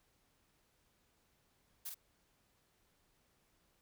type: noise with echo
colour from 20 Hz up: blue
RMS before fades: -43 dBFS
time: 1.85-1.9 s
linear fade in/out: 10 ms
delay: 46 ms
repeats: 1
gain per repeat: -4 dB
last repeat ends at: 1.946 s
effects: pink hiss -75 dBFS RMS until 3.81 s